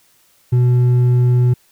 sine tone with hard clipping, 123.47 Hz, B2, in tune, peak -11 dBFS, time 0.52-1.54 s, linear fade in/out 10 ms, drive 4 dB, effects white hiss -55 dBFS RMS until 1.71 s

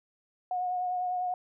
sine tone with vibrato, 726 Hz, F#5, 33 cents flat, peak -28 dBFS, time 0.51-1.34 s, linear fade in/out 2 ms, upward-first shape triangle, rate 10 Hz, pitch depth 25 cents each way, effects none

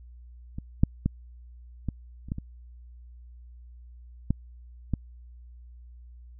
clicks, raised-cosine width 5 ms, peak -22 / -6 / -11 / -16 / -30 / -17 / -22 / -11 / -13 dBFS, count 9, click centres 0.585 / 0.835 / 1.06 / 1.887 / 2.286 / 2.319 / 2.384 / 4.306 / 4.937 s, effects added 60 Hz sine -45 dBFS peak until 6.39 s

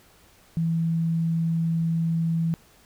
sine tone, 164.81 Hz, E3, in tune, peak -21 dBFS, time 0.57-2.54 s, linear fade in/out 0 ms, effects pink hiss -56 dBFS RMS until 2.85 s

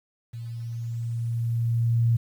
sine tone with level ramp, 116.54 Hz, A#2, in tune, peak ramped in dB -33 to -17 dBFS, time 0.33-2.17 s, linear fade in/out 10 ms, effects 9-bit

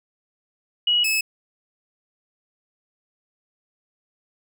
sine / sawtooth tone pair in turn, 2912 / 2594 Hz, F#7 / E7, -28 / -28 cents, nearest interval major second, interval 200 cents, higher first, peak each -16 dBFS, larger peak neither, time 0.87-1.04 / 1.04-1.21 s, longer neither, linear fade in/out 5 ms, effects none

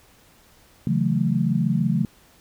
sine chord, F# minor seventh, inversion second, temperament equal, 138.59 / 164.81 / 185 / 220 Hz, C#3 / E3 / F#3 / A3, 0 / 0 / 0 / 0 cents, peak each -24 dBFS, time 0.87-2.05 s, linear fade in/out 2 ms, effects pink hiss -55 dBFS RMS until 2.4 s

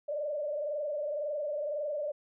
sine tone with frequency modulation, 591 Hz, D5, 11 cents sharp, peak -31 dBFS, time 0.08-2.12 s, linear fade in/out 10 ms, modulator 21.9 Hz, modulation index 1.2, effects none

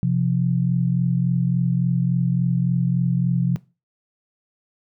sine tone pair together, 130 / 173.53 Hz, C3 / F3, -11 / -11 cents, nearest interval perfect fourth, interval 500 cents, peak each -20 dBFS, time 0.03-3.56 s, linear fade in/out 0 ms, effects noise-tail reverb RT60 0.3 s tail -20 dB re dry

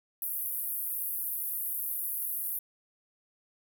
white band-pass noise, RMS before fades -34 dBFS, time 0.22-2.59 s, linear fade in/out 2 ms, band 11000 to 16000 Hz, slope 48 dB/octave, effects none

